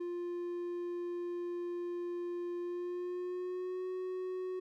triangle tone with pitch glide, 349.9 to 369.4 Hz, F4 to F#4, +3 to -3 cents, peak -34 dBFS, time 0-4.6 s, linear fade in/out 10 ms, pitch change +94 cents, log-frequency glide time 2.6-3.87 s, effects none

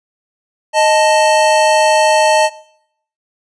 square tone pair together, 621 / 880 Hz, D#5 / A5, -3 / 0 cents, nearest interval tritone, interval 603 cents, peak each -12 dBFS, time 0.73-2.5 s, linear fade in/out 50 ms, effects noise-tail reverb RT60 0.7 s tail -20 dB re dry + resampled to 22050 Hz

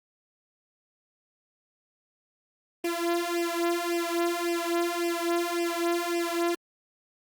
sawtooth tone with flanger, 342.7 Hz, F4, 33 cents flat, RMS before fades -28 dBFS, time 2.84-6.55 s, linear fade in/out 5 ms, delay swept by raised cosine 0.37 to 2.87 ms, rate 1.8 Hz, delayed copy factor +1, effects Opus 24 kbps

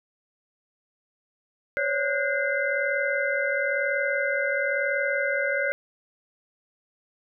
sine tone cluster, 523 / 564 / 1461 / 1586 / 2064 Hz, C5 / C#5 / F#6 / G6 / C7, -1 / +30 / -22 / +20 / -24 cents, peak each -34 / -27 / -29 / -30 / -29 dBFS, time 1.77-5.72 s, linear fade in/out 0 ms, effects none

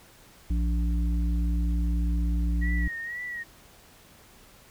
harmonic tone, 58.27 Hz, A#1, in tune, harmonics 1 / 3 / 5, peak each -23 / -33 / -37 dBFS, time 0.5-2.88 s, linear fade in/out 5 ms
sine tone with vibrato, 1902 Hz, A#6, 34 cents sharp, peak -32 dBFS, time 2.61-3.44 s, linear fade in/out 20 ms, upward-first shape sine, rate 2 Hz, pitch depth 63 cents each way
effects pink hiss -54 dBFS RMS until 4.7 s

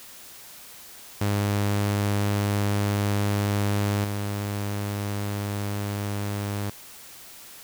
sawtooth tone with level steps, 102 Hz, G#2, 31 cents flat, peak -18 / -23 dBFS, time 1.21-6.7 s, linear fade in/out 5 ms, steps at 4.04 s, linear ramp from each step 2 ms, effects white hiss -45 dBFS RMS until 7.63 s

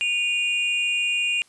triangle tone pair together, 2460 / 2794 Hz, D#7 / F7, -20 / 0 cents, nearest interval major second, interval 220 cents, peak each -22 dBFS, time 0.01-1.42 s, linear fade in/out 0 ms, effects white hiss -58 dBFS RMS until 1.48 s + resampled to 24000 Hz

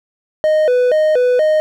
triangle tone with vibrato, 554.4 Hz, C#5, in tune, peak -8 dBFS, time 0.44-1.6 s, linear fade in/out 0 ms, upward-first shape square, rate 2.1 Hz, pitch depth 190 cents each way, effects none

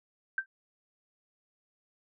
sine tone with exponential decay, 1564 Hz, G6, 4 cents flat, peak -23 dBFS, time 0.38-0.46 s, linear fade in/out 2 ms, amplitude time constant 16 ms, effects none

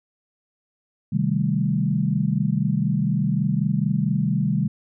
sine chord, A half-diminished seventh, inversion first, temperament equal, 130.81 / 155.56 / 196 / 220 Hz, C3 / Eb3 / G3 / A3, 0 / 0 / 0 / 0 cents, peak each -25 / -23 / -23 / -28 dBFS, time 1.12-4.68 s, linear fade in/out 10 ms, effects none

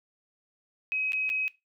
sine tone with dropouts, 2539 Hz, D#7, 34 cents sharp, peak -26 dBFS, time 0.92-1.48 s, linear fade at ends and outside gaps 0 ms, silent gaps 1.121-1.132 / 1.293-1.3 s, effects noise-tail reverb RT60 0.2 s tail -18 dB re dry

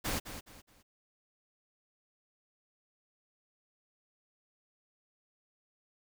pink noise with echo, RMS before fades -34 dBFS, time 0.04-0.2 s, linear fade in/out 20 ms, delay 210 ms, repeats 3, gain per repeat -10 dB, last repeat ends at 0.83 s, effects none

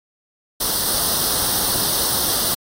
white noise with comb filter, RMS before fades -20 dBFS, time 0.6-2.55 s, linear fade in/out 10 ms, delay 0.21 ms, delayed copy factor +0.8, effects AAC 48 kbps

